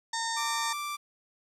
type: harmonic tone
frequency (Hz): 913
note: A#5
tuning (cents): -36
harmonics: 1 / 2 / 4 / 5 / 6 / 7 / 8 / 9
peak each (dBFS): -33 / -36 / -39 / -40 / -41 / -41 / -42 / -43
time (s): 0.13-0.73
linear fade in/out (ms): 5
type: tone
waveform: sawtooth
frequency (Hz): 1174.7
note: D6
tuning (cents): 0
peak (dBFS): -29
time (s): 0.36-0.97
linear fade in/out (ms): 20
effects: resampled to 32000 Hz + 10-bit